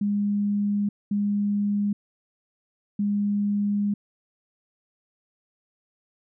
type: tone bursts at uneven times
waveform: sine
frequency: 204.3 Hz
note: G#3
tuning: 28 cents flat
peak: -21 dBFS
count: 3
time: 0.01-0.89 / 1.11-1.93 / 2.99-3.94 s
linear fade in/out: 5 ms
effects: none